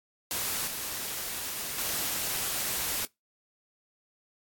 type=noise with level steps; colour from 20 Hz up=white; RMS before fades=-31 / -35 / -31 dBFS; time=0.31-3.05 s; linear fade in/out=0 ms; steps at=0.67 / 1.78 s; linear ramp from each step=5 ms; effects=noise-tail reverb RT60 0.2 s tail -25 dB re dry + AAC 64 kbps